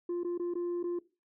sine tone with dropouts, 349.2 Hz, F4, in tune, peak -28 dBFS, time 0.09-0.99 s, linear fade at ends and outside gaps 5 ms, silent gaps 0.234-0.246 / 0.378-0.396 / 0.539-0.553 / 0.83-0.839 s, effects noise-tail reverb RT60 0.3 s tail -20 dB re dry + tanh soft clip ceiling -30 dBFS

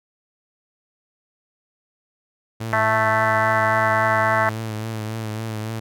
sawtooth tone with vibrato, 110 Hz, A2, in tune, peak -22 dBFS, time 2.6-5.8 s, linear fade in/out 10 ms, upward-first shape triangle, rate 3.6 Hz, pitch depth 50 cents each way
harmonic tone, 220 Hz, A3, in tune, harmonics 3 / 4 / 5 / 6 / 7 / 8 / 9, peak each -22 / -23 / -24 / -25 / -25 / -26 / -27 dBFS, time 2.73-4.49 s, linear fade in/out 0 ms
effects none

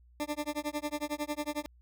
20% pulse tone with tremolo, 296.6 Hz, D4, 17 cents sharp, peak -25 dBFS, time 0.2-1.66 s, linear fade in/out 0 ms, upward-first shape sine, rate 11 Hz, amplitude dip 100%, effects added 60 Hz sine -57 dBFS peak until 1.81 s

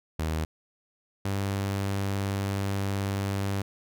sawtooth tone pair in turn, 79.2 / 98.7 Hz, D#2 / G2, +31 / +12 cents, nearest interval major third, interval 381 cents, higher second, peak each -23 dBFS, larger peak neither, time 0.19-0.45 / 1.25-3.62 s, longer second, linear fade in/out 5 ms, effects none

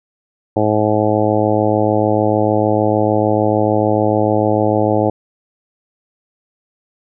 harmonic tone, 106.7 Hz, G#2, 47 cents sharp, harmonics 1 / 2 / 3 / 4 / 5 / 6 / 7 / 8, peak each -20 / -22 / -18 / -20 / -18 / -21 / -21 / -24 dBFS, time 0.56-5.1 s, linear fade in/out 5 ms, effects none

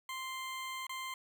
20% pulse tone with dropouts, 1046.5 Hz, C6, in tune, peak -34 dBFS, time 0.09-1.14 s, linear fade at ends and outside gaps 2 ms, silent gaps 0.868-0.894 s, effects none

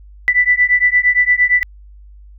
sine beating tone pair, 1975.5 / 1984.2 Hz, B6 / B6, 0 / +8 cents, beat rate 8.7 Hz, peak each -13 dBFS, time 0.28-1.63 s, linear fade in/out 0 ms, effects added 50 Hz sine -37 dBFS peak until 2.38 s

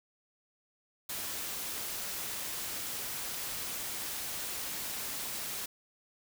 white noise, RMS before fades -38 dBFS, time 1.09-5.66 s, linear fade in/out 5 ms, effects none

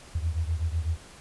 sine beating tone pair, 79 / 87 Hz, D#2 / F2, +27 / -6 cents, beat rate 8 Hz, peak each -27 / -30 dBFS, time 0.15-0.97 s, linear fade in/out 5 ms, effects pink hiss -49 dBFS RMS until 1.2 s + resampled to 24000 Hz

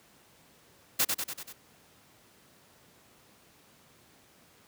white noise with echo, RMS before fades -25 dBFS, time 0.99-1.05 s, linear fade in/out 10 ms, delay 96 ms, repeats 5, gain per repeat -4 dB, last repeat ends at 1.53 s, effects pink hiss -60 dBFS RMS until 4.67 s + high-pass 100 Hz 12 dB/octave

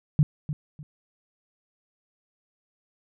sine tone with echo, 150 Hz, D3, 37 cents sharp, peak -14 dBFS, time 0.19-0.23 s, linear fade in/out 0 ms, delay 300 ms, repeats 2, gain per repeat -12 dB, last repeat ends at 0.83 s, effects none

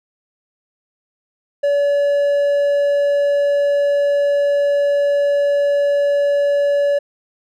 triangle tone, 571 Hz, D5, 49 cents flat, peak -11 dBFS, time 1.63-6.99 s, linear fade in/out 10 ms, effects none

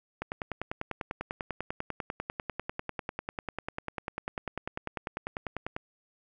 click train, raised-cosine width 0.5 ms, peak -18 dBFS, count 57, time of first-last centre 0.22-5.765 s, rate 10.1 Hz, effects none

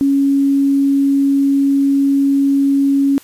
sine tone, 277.2 Hz, C#4, in tune, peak -10 dBFS, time 0.01-3.18 s, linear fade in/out 0 ms, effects white hiss -43 dBFS RMS until 3.23 s + resampled to 32000 Hz

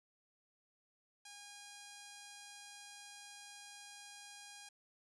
5% pulse tone, 816 Hz, G#5, 31 cents flat, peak -40 dBFS, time 1.25-4.69 s, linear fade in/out 5 ms, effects resampled to 24000 Hz

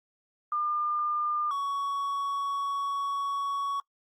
sine / triangle tone pair in turn, 1203 / 1119 Hz, D6 / C#6, +41 / +16 cents, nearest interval minor second, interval 125 cents, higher first, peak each -26 dBFS, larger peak neither, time 0.52-1.51 / 1.51-3.8 s, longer second, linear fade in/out 2 ms, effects noise-tail reverb RT60 0.1 s tail -24 dB re dry + Opus 24 kbps

